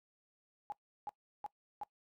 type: tone bursts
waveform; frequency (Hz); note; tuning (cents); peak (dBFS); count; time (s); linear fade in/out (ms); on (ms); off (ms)
sine; 829; G#5; -3; -38; 4; 0.7-1.834; 0; 21; 350
effects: noise-tail reverb RT60 0.1 s tail -21 dB re dry